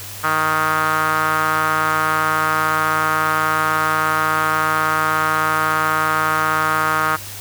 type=tone with band-pass filter; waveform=sawtooth; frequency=156.4 Hz; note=D#3; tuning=9 cents sharp; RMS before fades=-18 dBFS; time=0.23-7.17 s; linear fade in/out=20 ms; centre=1300 Hz; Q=4.4; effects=added 100 Hz sine -37 dBFS peak until 7.4 s + white hiss -33 dBFS RMS until 7.4 s